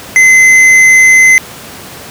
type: tone with hard clipping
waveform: triangle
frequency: 2051 Hz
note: C7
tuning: 35 cents flat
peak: -3 dBFS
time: 0.16-1.38 s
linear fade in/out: 0 ms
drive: 12 dB
effects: pink hiss -28 dBFS RMS until 2.1 s + high-pass 100 Hz 12 dB/octave